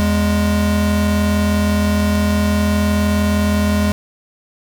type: tone pair together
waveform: square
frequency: 82.19 / 207.1 Hz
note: E2 / G#3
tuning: -5 / -5 cents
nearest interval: octave + major third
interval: 1600 cents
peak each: -18 / -16 dBFS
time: 0-3.92 s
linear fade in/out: 0 ms
effects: none